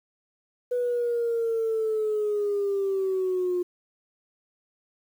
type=linear sweep; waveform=sine; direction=down; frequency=493.9 to 354.7 Hz; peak=-22 dBFS; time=0.71-3.63 s; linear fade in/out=10 ms; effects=tanh soft clip ceiling -19 dBFS + 9-bit